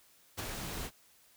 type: noise with ADSR envelope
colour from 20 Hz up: pink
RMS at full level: -35 dBFS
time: 0.37-0.91 s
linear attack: 25 ms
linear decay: 16 ms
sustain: -5 dB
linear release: 58 ms
effects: white hiss -64 dBFS RMS until 1.36 s